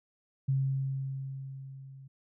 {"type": "tone with level ramp", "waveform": "sine", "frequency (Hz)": 134.9, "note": "C#3", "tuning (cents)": -47, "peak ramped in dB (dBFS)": [-24, -47], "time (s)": [0.48, 2.08], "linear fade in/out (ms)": 10, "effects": []}